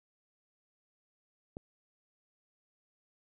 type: click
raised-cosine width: 2 ms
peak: -28 dBFS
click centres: 1.569 s
effects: none